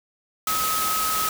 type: tone in noise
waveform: sine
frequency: 1276 Hz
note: D#6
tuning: 43 cents sharp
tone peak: -24 dBFS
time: 0.47-1.29 s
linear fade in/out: 2 ms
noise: white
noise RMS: -26 dBFS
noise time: 0.47-1.29 s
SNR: -1 dB
effects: none